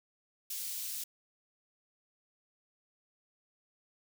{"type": "high-pass noise", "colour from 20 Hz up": "white", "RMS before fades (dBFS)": -39, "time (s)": [0.5, 1.04], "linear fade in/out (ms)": 5, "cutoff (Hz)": 3900, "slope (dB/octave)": 12, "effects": []}